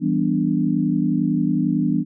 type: chord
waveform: sine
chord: E minor seventh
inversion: none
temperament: equal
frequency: 164.81 / 196 / 246.9 / 293.7 Hz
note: E3 / G3 / B3 / D4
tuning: 0 / 0 / 0 / 0 cents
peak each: -23 / -23 / -22 / -22 dBFS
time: 0-2.05 s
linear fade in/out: 50 ms
effects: none